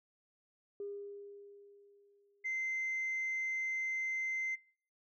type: tone with exponential decay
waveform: sine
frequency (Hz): 404.4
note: G#4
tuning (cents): -46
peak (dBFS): -38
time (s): 0.8-2.78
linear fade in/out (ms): 2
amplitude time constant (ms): 430
type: tone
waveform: sine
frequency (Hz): 2075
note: C7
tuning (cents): -15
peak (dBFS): -33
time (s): 2.44-4.56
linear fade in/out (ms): 20
effects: noise-tail reverb RT60 0.5 s tail -26 dB re dry + tanh soft clip ceiling -31 dBFS